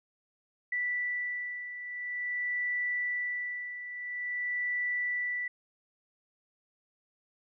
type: beating tone pair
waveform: sine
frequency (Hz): 1968 / 1968.48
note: B6 / B6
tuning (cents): -7 / -6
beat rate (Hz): 0.48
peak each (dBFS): -38 / -32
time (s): 0.72-5.48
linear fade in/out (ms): 5
effects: none